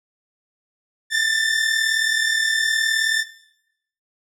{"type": "tone pair together", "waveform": "sawtooth", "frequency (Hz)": [1760, 1799.1], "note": ["A6", "A6"], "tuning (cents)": [0, 38], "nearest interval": "unison", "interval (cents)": 38, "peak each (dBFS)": -17, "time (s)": [1.1, 3.25], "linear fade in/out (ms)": 50, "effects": ["noise-tail reverb RT60 0.8 s tail -17 dB re dry", "low-pass 10000 Hz 12 dB/octave"]}